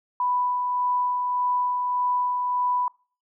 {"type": "tone with tremolo", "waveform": "sine", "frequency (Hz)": 990, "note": "B5", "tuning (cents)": 4, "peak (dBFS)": -20, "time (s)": [0.2, 2.88], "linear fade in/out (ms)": 2, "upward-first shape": "sine", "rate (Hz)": 1.7, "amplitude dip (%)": 30, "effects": ["noise-tail reverb RT60 0.4 s tail -25 dB re dry"]}